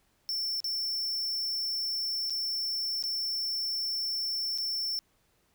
square tone with dropouts, 5390 Hz, E8, 38 cents sharp, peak -30 dBFS, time 0.29-4.99 s, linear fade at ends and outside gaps 0 ms, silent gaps 0.603-0.643 / 2.298-2.305 / 3.025-3.038 / 4.577-4.584 s, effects pink hiss -70 dBFS RMS until 5.54 s

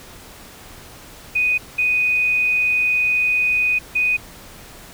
sine tone bursts at uneven times, 2489 Hz, D#7, in tune, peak -15 dBFS, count 3, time 1.35-1.58 / 1.78-3.79 / 3.95-4.17 s, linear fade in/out 10 ms, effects pink hiss -41 dBFS RMS until 4.93 s

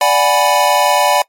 square chord, G# half-diminished seventh, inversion second, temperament equal, 587.3 / 740 / 830.6 / 987.8 Hz, D5 / F#5 / G#5 / B5, 0 / 0 / 0 / 0 cents, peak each -16 dBFS, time 0.01-1.22 s, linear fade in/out 2 ms, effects noise-tail reverb RT60 0.1 s tail -22 dB re dry + MP3 64 kbps

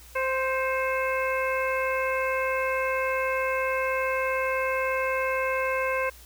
harmonic tone with a mistuned harmonic, 523.3 Hz, C5, in tune, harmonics 1 / 2 / 3 / 4 / 5, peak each -27 / -30 / -32 / -33 / -34 dBFS, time 0.15-6.1 s, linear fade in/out 10 ms, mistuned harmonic 4, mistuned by +43 cents, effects added 60 Hz sine -49 dBFS peak until 6.25 s + white hiss -51 dBFS RMS until 6.25 s

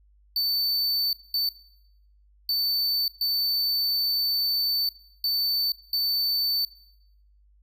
square tone bursts at uneven times, 4534 Hz, C#8, 38 cents sharp, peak -23 dBFS, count 6, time 0.36-1.13 / 1.34-1.49 / 2.49-3.08 / 3.21-4.89 / 5.24-5.72 / 5.93-6.65 s, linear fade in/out 2 ms, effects noise-tail reverb RT60 0.8 s tail -19 dB re dry + added 50 Hz sine -56 dBFS peak until 7.62 s

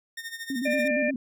sawtooth tone with tremolo, 1831 Hz, A#6, 32 cents flat, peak -29 dBFS, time 0.17-0.88 s, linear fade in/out 5 ms, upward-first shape sine, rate 13 Hz, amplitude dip 75%
sine tone with vibrato, 254.9 Hz, C4, 45 cents flat, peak -27 dBFS, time 0.5-1.16 s, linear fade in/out 2 ms, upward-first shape square, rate 8.6 Hz, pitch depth 110 cents each way
harmonic tone, 597 Hz, D5, 28 cents sharp, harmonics 1 / 3 / 4, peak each -25 / -30 / -30 dBFS, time 0.65-1.11 s, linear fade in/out 10 ms
effects none

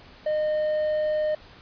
triangle tone, 612 Hz, D#5, 29 cents flat, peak -20 dBFS, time 0.26-1.35 s, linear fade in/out 5 ms, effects pink hiss -49 dBFS RMS until 1.61 s + resampled to 11025 Hz

